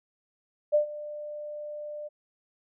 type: tone with ADSR envelope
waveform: sine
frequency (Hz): 596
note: D5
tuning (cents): +25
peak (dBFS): -17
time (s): 0.72-2.09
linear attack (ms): 27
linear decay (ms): 110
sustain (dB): -18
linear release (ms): 22
effects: none